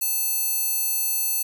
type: tone with high-pass filter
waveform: square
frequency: 880 Hz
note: A5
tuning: in tune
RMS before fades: -24 dBFS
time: 0.01-1.43 s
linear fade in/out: 10 ms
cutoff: 10000 Hz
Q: 0.77
effects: none